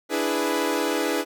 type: chord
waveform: sawtooth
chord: E dominant seventh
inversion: third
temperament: equal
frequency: 293.7 / 329.6 / 415.3 / 493.9 Hz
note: D4 / E4 / G#4 / B4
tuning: 0 / 0 / 0 / 0 cents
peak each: -24 dBFS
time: 0.09-1.25 s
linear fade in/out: 50 ms
effects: none